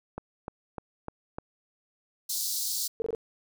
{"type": "click train", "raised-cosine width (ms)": 1, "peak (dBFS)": -21, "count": 5, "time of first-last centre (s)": [0.18, 1.385], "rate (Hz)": 3.32}
{"type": "high-pass noise", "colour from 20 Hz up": "pink", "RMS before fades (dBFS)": -31, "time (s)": [2.29, 2.88], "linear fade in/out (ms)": 10, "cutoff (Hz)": 4100, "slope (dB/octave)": 48}
{"type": "tone bursts", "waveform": "sine", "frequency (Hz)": 452.1, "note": "A4", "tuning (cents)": 47, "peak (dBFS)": -27, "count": 4, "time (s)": [3, 3.149], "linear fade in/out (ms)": 0, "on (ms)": 20, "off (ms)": 23}
{"effects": []}